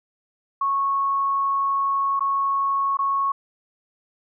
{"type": "tone with dropouts", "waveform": "sine", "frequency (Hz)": 1102, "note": "C#6", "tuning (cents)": -11, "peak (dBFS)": -19, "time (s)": [0.61, 3.32], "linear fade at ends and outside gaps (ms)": 5, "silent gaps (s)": [[2.195, 2.206], [2.971, 2.989]], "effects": []}